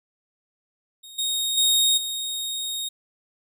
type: tone with level steps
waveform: sawtooth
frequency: 3729 Hz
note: A#7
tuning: in tune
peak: -38 / -20 / -14 / -24 dBFS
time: 1.03-2.89 s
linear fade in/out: 10 ms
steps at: 1.18 / 1.57 / 1.97 s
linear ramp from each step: 10 ms
effects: none